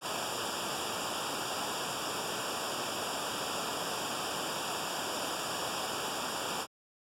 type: noise with comb filter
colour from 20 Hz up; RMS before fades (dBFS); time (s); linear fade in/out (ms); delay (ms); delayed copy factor
pink; -35; 0.01-6.67; 50; 0.48; -1
effects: high-pass 100 Hz 12 dB/octave + low-pass 10000 Hz 12 dB/octave